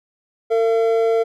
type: tone pair together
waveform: triangle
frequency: 453.3 / 679.2 Hz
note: A#4 / F5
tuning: -48 / -48 cents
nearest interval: perfect fifth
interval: 700 cents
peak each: -13 / -20 dBFS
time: 0.5-1.24 s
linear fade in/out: 20 ms
effects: none